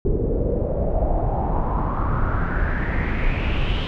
brown noise with low-pass filter sweep, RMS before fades -21 dBFS, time 0.05-3.87 s, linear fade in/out 0 ms, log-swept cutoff 390 to 3200 Hz, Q 5, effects none

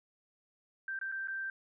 sine tone with dropouts, 1568 Hz, G6, in tune, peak -35 dBFS, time 0.88-1.5 s, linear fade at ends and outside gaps 2 ms, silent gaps 0.99-1.013 / 1.117-1.122 / 1.274-1.282 s, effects none

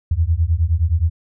sine beating tone pair, 78 / 87.6 Hz, D#2 / F2, +5 / +6 cents, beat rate 9.6 Hz, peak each -17 dBFS, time 0.11-1.1 s, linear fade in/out 5 ms, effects none

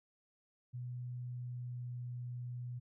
sine tone with pitch glide, 123.47 to 122.69 Hz, B2 to B2, 0 to -11 cents, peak -40 dBFS, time 0.73-2.8 s, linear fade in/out 20 ms, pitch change -11 cents, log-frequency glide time 1.16-1.97 s, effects none

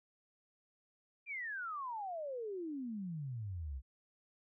sine exponential sweep, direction down, 2438 to 61.3 Hz, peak -39 dBFS, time 1.26-3.82 s, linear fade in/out 50 ms, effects none

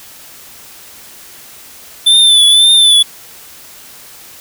square tone with vibrato, 3520 Hz, A7, in tune, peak -5 dBFS, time 2.06-3.03 s, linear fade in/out 10 ms, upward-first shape triangle, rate 1.9 Hz, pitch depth 59 cents each way, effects white hiss -36 dBFS RMS until 4.4 s

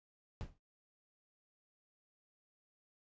brown noise with exponential decay, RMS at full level -38 dBFS, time 0.41-0.58 s, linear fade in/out 0 ms, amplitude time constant 36 ms, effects noise-tail reverb RT60 0.2 s tail -24 dB re dry + resampled to 16000 Hz

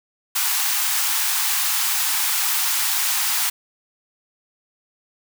white high-pass noise, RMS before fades -21 dBFS, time 0.35-3.5 s, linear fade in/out 10 ms, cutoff 760 Hz, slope 96 dB/octave, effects none

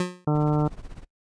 25% pulse tone with exponential decay, 180 Hz, F#3, 47 cents flat, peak -16 dBFS, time 0-0.25 s, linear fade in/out 2 ms, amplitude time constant 54 ms
harmonic tone, 150 Hz, D3, 37 cents sharp, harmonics 1 / 2 / 3 / 4 / 5 / 6 / 7 / 8 / 9, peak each -21 / -25 / -29 / -33 / -33 / -34 / -41 / -41 / -38 dBFS, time 0.27-0.68 s, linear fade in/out 5 ms
brown noise with tremolo, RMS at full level -36 dBFS, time 0.34-1.05 s, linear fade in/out 20 ms, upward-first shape triangle, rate 16 Hz, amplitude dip 90%
effects noise-tail reverb RT60 0.1 s tail -22 dB re dry + resampled to 22050 Hz

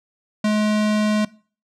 square tone, 212.2 Hz, G#3, 38 cents sharp, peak -17 dBFS, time 0.44-1.25 s, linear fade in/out 5 ms, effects noise-tail reverb RT60 0.4 s tail -21 dB re dry + low-pass 7000 Hz 12 dB/octave

